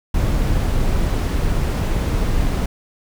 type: noise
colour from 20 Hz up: brown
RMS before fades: -18 dBFS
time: 0.14-2.66 s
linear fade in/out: 5 ms
effects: none